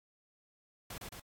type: noise with echo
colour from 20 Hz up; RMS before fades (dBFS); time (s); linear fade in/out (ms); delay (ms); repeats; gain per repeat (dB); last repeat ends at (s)
pink; -44; 0.9-0.98; 5; 110; 2; -2; 1.2
effects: AAC 64 kbps